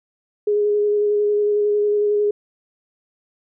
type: tone with vibrato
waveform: sine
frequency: 415.3 Hz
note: G#4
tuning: in tune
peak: -15 dBFS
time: 0.47-2.31 s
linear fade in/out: 5 ms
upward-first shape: square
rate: 11 Hz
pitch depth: 11 cents each way
effects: none